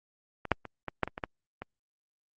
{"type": "clicks", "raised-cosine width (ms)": 0.5, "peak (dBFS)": [-21, -7, -25, -19, -10, -21, -22, -16, -22], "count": 9, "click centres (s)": [0.453, 0.517, 0.653, 0.883, 1.033, 1.076, 1.179, 1.238, 1.62], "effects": ["Opus 48 kbps"]}